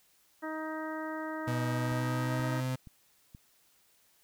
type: harmonic tone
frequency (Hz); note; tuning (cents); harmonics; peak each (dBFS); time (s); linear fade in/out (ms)
314; D#4; +16; 1 / 2 / 3 / 4 / 5 / 6; -38 / -41 / -43 / -44 / -45 / -46; 0.42-2.61; 20
type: tone with pitch glide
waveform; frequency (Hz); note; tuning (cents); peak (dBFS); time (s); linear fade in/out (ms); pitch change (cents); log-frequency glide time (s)
35% pulse; 122.5 to 129.11; B2 to C3; -14 to -23; -29; 1.47-2.76; 10; +91; 1.71-2.64
type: click train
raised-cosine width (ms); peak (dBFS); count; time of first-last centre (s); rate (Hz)
5; -36; 4; 1.92-3.349; 2.1
effects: white hiss -67 dBFS RMS until 4.23 s